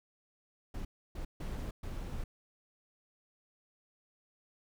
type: noise bursts at uneven times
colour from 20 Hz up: brown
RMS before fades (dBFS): -39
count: 4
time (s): 0.74-0.85 / 1.15-1.25 / 1.4-1.71 / 1.83-2.24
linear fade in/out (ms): 5
effects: none